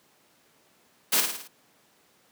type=noise with echo; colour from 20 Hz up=white; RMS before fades=-22 dBFS; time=1.12-1.21 s; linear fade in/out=10 ms; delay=54 ms; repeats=5; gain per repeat=-5 dB; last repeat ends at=1.48 s; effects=pink hiss -62 dBFS RMS until 2.31 s + high-pass 200 Hz 12 dB/octave